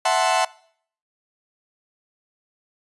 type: chord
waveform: 40% pulse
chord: F# half-diminished seventh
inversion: third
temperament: equal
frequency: 659.3 / 740 / 880 / 1046.5 Hz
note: E5 / F#5 / A5 / C6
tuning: 0 / 0 / 0 / 0 cents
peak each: -22 / -20 / -23 / -24 dBFS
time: 0.05-0.45 s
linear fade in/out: 5 ms
effects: noise-tail reverb RT60 0.6 s tail -22 dB re dry + resampled to 24000 Hz